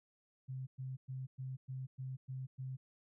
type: tone bursts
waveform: sine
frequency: 130.81 Hz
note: C3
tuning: in tune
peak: -40 dBFS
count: 8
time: 0.48-2.77 s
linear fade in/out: 20 ms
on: 190 ms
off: 110 ms
effects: none